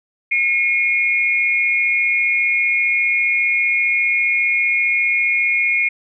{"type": "tone pair together", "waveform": "sine", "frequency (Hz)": [2164, 2429], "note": ["C#7", "D#7"], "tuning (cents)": [-42, -42], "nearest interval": "major second", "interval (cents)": 200, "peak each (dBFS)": [-16, -18], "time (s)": [0.31, 5.89], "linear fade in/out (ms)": 10, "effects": []}